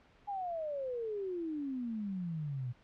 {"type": "exponential sweep", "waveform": "sine", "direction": "down", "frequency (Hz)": [830.6, 119.5], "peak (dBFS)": -35, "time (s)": [0.27, 2.73], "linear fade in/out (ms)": 20, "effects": ["pink hiss -64 dBFS RMS until 2.83 s", "low-pass 3000 Hz 12 dB/octave"]}